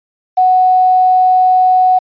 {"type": "tone with quantisation", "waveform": "sine", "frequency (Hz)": 740, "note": "F#5", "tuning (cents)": 0, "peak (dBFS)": -6, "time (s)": [0.37, 1.99], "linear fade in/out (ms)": 10, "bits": 6, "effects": ["resampled to 11025 Hz"]}